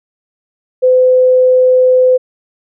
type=tone; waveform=sine; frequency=509 Hz; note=C5; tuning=48 cents flat; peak=-5 dBFS; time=0.82-2.18 s; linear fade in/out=20 ms; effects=none